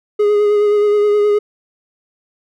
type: tone with vibrato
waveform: triangle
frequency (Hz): 415.3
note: G#4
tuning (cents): 0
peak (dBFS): -8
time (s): 0.19-1.39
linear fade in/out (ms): 10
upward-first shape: sine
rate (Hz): 9.5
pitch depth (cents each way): 21
effects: none